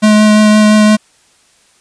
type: tone with vibrato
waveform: square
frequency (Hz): 212.8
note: G#3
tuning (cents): +42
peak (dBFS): -5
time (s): 0.02-0.97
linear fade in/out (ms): 20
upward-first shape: triangle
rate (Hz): 5.8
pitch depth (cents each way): 12
effects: white hiss -50 dBFS RMS until 1.8 s + resampled to 22050 Hz